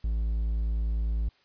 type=tone; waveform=triangle; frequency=55 Hz; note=A1; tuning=in tune; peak=-23 dBFS; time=0.04-1.29 s; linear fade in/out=5 ms; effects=white hiss -64 dBFS RMS until 1.44 s + resampled to 11025 Hz